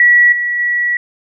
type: tone with level steps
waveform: sine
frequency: 1935 Hz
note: B6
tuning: 36 cents flat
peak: -5 / -14 / -12 dBFS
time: 0-0.97 s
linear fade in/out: 2 ms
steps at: 0.32 / 0.59 s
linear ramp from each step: 5 ms
effects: none